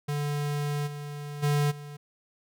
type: tone with level steps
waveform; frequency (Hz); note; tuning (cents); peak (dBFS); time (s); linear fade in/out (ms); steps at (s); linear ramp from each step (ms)
square; 146; D3; -10; -28 / -36 / -23 / -40; 0.08-1.97; 10; 0.86 / 1.42 / 1.7; 20
effects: none